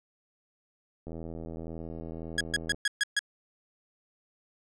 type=click train; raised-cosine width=2 ms; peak=-27 dBFS; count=138; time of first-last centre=1.07-2.745 s; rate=81.8 Hz
type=tone bursts; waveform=sawtooth; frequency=1661.2 Hz; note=G#6; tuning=in tune; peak=-20 dBFS; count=6; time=2.38-3.192 s; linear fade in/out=2 ms; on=27 ms; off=130 ms
effects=resampled to 22050 Hz